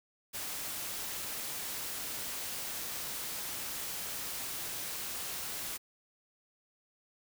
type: noise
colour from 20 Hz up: white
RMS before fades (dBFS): -39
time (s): 0.33-5.78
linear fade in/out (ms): 20
effects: none